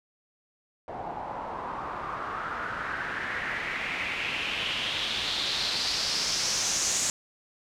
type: noise with low-pass filter sweep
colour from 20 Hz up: white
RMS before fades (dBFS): -31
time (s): 0.88-7.1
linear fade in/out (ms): 0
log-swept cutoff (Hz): 740 to 7100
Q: 3.6
effects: none